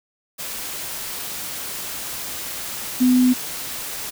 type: tone in noise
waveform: sine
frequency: 251.7 Hz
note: B3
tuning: 33 cents sharp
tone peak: -12 dBFS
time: 3-3.34 s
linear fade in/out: 20 ms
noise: white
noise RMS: -30 dBFS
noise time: 0.38-4.11 s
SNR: +15 dB
effects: none